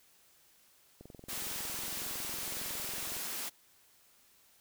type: click train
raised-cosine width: 2 ms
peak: -36 dBFS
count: 48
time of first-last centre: 1.01-3.166 s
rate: 21.8 Hz
type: high-pass noise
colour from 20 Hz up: white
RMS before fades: -39 dBFS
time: 1.28-3.5 s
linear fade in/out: 20 ms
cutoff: 160 Hz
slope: 96 dB/octave
effects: white hiss -65 dBFS RMS until 4.6 s